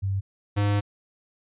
sine / square tone pair in turn, 97.4 / 102.31 Hz, G2 / G#2, -11 / -25 cents, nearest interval minor second, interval 86 cents, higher second, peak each -23 / -21 dBFS, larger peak second, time 0.02-0.21 / 0.56-0.81 s, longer second, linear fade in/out 20 ms, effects resampled to 8000 Hz

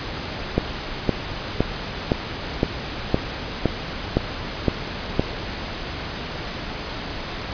click train, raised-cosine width 2 ms, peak -3 dBFS, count 10, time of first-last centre 0.58-5.195 s, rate 1.95 Hz, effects pink hiss -30 dBFS RMS until 7.53 s + resampled to 11025 Hz

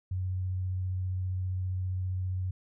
sine tone with vibrato, 92.5 Hz, F#2, in tune, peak -29 dBFS, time 0.11-2.51 s, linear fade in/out 5 ms, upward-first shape triangle, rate 15 Hz, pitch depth 15 cents each way, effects none

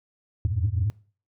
sine tone cluster, 82.8 / 88.6 / 98.9 / 103.9 / 113 Hz, E2 / F2 / G2 / G#2 / A2, +8 / +25 / +16 / +1 / +47 cents, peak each -28 dBFS, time 0.45-0.9 s, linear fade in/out 0 ms, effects noise-tail reverb RT60 0.4 s tail -22 dB re dry + tanh soft clip ceiling -15 dBFS

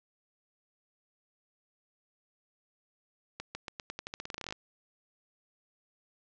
accelerating click train, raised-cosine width 0.2 ms, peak -21 dBFS, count 19, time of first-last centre 3.4-4.525 s, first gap 150 ms, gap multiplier 0.88, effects resampled to 16000 Hz + 8-bit

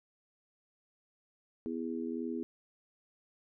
harmonic tone, 82.41 Hz, E2, in tune, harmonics 3 / 4 / 5, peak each -37 / -39 / -41 dBFS, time 1.66-2.43 s, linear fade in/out 0 ms, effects none

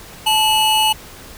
square tone pair together, 871 / 2930 Hz, A5 / F#7, -18 / -18 cents, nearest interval octave + major sixth, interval 2100 cents, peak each -16 dBFS, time 0.26-0.93 s, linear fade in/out 10 ms, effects pink hiss -38 dBFS RMS until 1.37 s

